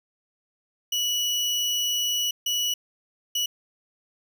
30% pulse tone bursts at uneven times, 2939 Hz, F#7, 12 cents flat, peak -20 dBFS, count 3, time 0.92-2.31 / 2.46-2.74 / 3.35-3.46 s, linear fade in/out 5 ms, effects none

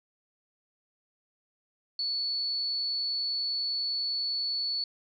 sine tone, 4435 Hz, C#8, in tune, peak -28 dBFS, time 1.99-4.84 s, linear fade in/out 2 ms, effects none

